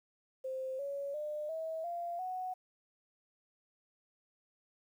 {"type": "tone with pitch steps", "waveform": "sine", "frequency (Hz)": [523.3, 560.9, 601.1, 644.3, 690.5, 740.1], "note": ["C5", "C#5", "D5", "E5", "F5", "F#5"], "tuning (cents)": [0, 20, 40, -40, -20, 0], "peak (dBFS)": -36, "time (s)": [0.44, 2.54], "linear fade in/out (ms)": 10, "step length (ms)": 350, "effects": ["11-bit"]}